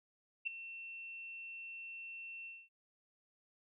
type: tone with ADSR envelope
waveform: sine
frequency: 2700 Hz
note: E7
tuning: 41 cents sharp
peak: -31 dBFS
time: 0.45-2.69 s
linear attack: 23 ms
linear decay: 4 ms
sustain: -14 dB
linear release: 230 ms
effects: none